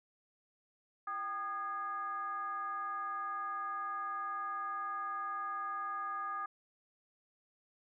sine tone with frequency modulation, 1223 Hz, D#6, 30 cents flat, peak -36 dBFS, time 1.07-6.46 s, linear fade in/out 5 ms, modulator 438 Hz, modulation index 0.63, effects none

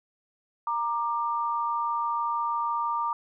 sine tone pair together, 934.2 / 1188 Hz, A#5 / D6, +3 / +20 cents, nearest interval major third, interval 417 cents, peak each -28 dBFS, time 0.67-3.13 s, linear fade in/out 2 ms, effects none

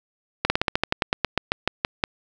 slowing click train, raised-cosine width 0.3 ms, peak -3 dBFS, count 16, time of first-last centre 0.45-2.039 s, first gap 50 ms, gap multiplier 1.1, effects none

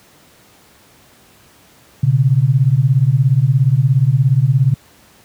sine beating tone pair, 123.47 / 140.47 Hz, B2 / C#3, 0 / +23 cents, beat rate 17 Hz, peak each -12 dBFS, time 2.03-4.74 s, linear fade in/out 5 ms, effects pink hiss -48 dBFS RMS until 5.24 s + high-pass 80 Hz 12 dB/octave

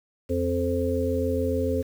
harmonic tone with a mistuned harmonic, 87 Hz, F2, 6 cents flat, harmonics 1 / 3 / 5 / 6, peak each -28 / -28 / -28 / -28 dBFS, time 0.29-1.83 s, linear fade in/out 20 ms, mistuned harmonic 1, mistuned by -37 cents, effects 8-bit

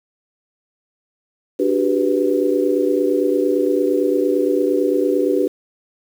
sine chord, G major seventh, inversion second, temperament equal with one note detuned, 293.7 / 370 / 398.8 / 493.9 Hz, D4 / F#4 / G4 / B4, 0 / 0 / +30 / 0 cents, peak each -20 dBFS, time 1.59-5.48 s, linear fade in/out 10 ms, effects 7-bit

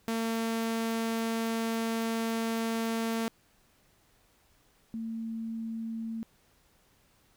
sawtooth / sine tone pair in turn, 226.8 / 225.7 Hz, A#3 / A3, -47 / +44 cents, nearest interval unison, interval 9 cents, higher first, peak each -25 / -33 dBFS, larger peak first, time 0.08-3.28 / 4.94-6.23 s, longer first, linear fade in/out 0 ms, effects pink hiss -66 dBFS RMS until 7.36 s

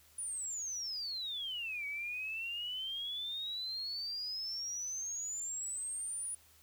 sine exponential two-way sweep, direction down then up, 9790 to 2252 to 9790 Hz, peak -37 dBFS, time 0.18-6.35 s, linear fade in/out 5 ms, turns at 1.86 s, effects added 78 Hz sine -69 dBFS peak until 6.62 s + white hiss -64 dBFS RMS until 6.62 s

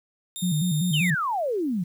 15% pulse tone, 3661 Hz, A#7, 32 cents flat, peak -25 dBFS, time 0.36-1.1 s, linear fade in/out 0 ms
sine tone with vibrato, 164.81 Hz, E3, in tune, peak -21 dBFS, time 0.42-1.15 s, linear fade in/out 10 ms, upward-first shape square, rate 5.1 Hz, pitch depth 140 cents each way
sine exponential sweep, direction down, 3265 to 163.1 Hz, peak -23 dBFS, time 0.93-1.84 s, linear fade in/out 10 ms
effects 9-bit

